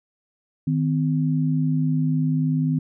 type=tone pair together; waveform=sine; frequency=155.56 / 256 Hz; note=D#3 / C4; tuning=0 / -38 cents; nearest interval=major sixth; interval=862 cents; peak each=-20 / -23 dBFS; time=0.67-2.79 s; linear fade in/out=5 ms; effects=none